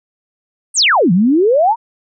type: exponential two-way sweep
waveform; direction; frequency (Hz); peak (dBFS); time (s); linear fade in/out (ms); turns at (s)
sine; down then up; 9650 to 164.81 to 973; -8; 0.74-1.76; 50; 1.12
effects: none